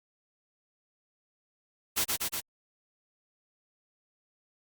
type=noise with echo; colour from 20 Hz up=white; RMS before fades=-27 dBFS; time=1.96-2.05 s; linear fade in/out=20 ms; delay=120 ms; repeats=3; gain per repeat=-2 dB; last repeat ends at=2.41 s; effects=Opus 48 kbps